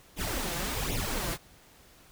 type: noise with flanger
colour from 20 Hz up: pink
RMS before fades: -32 dBFS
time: 0.16-1.38 s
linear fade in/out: 50 ms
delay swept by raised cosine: 0.31 to 5.91 ms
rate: 1.3 Hz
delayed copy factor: +0.8
effects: pink hiss -57 dBFS RMS until 2.11 s